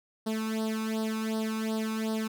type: tone with flanger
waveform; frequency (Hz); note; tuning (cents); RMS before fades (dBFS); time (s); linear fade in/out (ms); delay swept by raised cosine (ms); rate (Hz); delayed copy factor
sawtooth; 220; A3; 0; -31; 0.26-2.28; 10; 0.21 to 0.82; 2.7; +0.85
effects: none